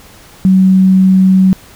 sine tone, 188.5 Hz, F#3, 32 cents sharp, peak -4 dBFS, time 0.45-1.53 s, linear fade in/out 0 ms, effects pink hiss -39 dBFS RMS until 1.75 s

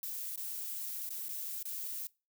violet noise with dropouts, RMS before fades -40 dBFS, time 0.03-2.07 s, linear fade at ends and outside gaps 2 ms, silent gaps 0.36-0.375 / 1.092-1.104 / 1.284-1.29 / 1.629-1.653 s, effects noise-tail reverb RT60 0.3 s tail -23 dB re dry

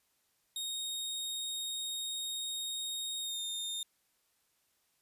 sawtooth tone with pitch glide, 3729 to 3652 Hz, A#7 to A#7, 0 to -36 cents, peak -33 dBFS, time 0.56-3.83 s, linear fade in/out 2 ms, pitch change -36 cents, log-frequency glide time 3.21-3.4 s, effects white hiss -75 dBFS RMS until 5.01 s + resampled to 32000 Hz

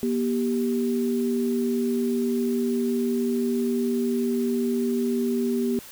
sine tone pair together, 239.6 / 392 Hz, A#3 / G4, +48 / 0 cents, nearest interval major sixth, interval 852 cents, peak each -23 / -26 dBFS, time 0.03-5.79 s, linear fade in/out 0 ms, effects white hiss -44 dBFS RMS until 5.91 s

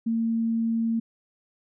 sine tone, 227.7 Hz, A#3, 40 cents flat, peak -22 dBFS, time 0.06-1 s, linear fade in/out 10 ms, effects none

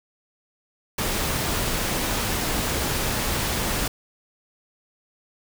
pink noise, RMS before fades -25 dBFS, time 0.98-3.88 s, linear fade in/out 5 ms, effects none

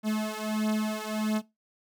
45% pulse beating tone pair, 214.6 / 216.1 Hz, A3 / A3, -43 / -31 cents, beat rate 1.5 Hz, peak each -30 dBFS, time 0.03-1.42 s, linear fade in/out 50 ms, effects noise-tail reverb RT60 0.2 s tail -20 dB re dry

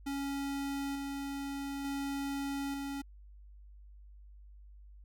square tone with tremolo, 278.2 Hz, C#4, 6 cents sharp, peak -35 dBFS, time 0.06-3.02 s, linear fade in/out 10 ms, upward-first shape square, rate 0.56 Hz, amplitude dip 25%, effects added 50 Hz sine -51 dBFS peak until 5.04 s

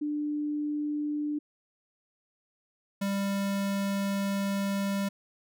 sine / square tone pair in turn, 296.8 / 198.09 Hz, D4 / G3, +18 / +18 cents, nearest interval perfect fifth, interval 700 cents, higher first, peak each -28 / -28 dBFS, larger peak neither, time 0.01-1.39 / 3.01-5.09 s, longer second, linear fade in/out 10 ms, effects none

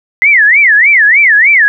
sine tone with vibrato, 1975.5 Hz, B6, in tune, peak -3 dBFS, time 0.22-1.68 s, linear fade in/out 0 ms, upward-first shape sine, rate 3.3 Hz, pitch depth 300 cents each way, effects none

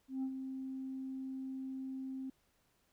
sine tone with ADSR envelope, 264.2 Hz, C4, 17 cents sharp, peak -31 dBFS, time 0.08-2.3 s, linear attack 150 ms, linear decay 71 ms, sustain -8 dB, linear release 5 ms, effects tanh soft clip ceiling -33 dBFS + pink hiss -75 dBFS RMS until 2.92 s

